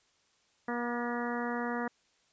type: harmonic tone with a mistuned harmonic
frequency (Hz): 239.5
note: A#3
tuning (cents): +47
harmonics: 1 / 2 / 3 / 4 / 5 / 6 / 7 / 8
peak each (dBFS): -35 / -38 / -40 / -41 / -42 / -43 / -43 / -44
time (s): 0.68-1.88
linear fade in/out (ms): 5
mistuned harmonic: 7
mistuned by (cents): +21
effects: white hiss -70 dBFS RMS until 2.32 s + resampled to 16000 Hz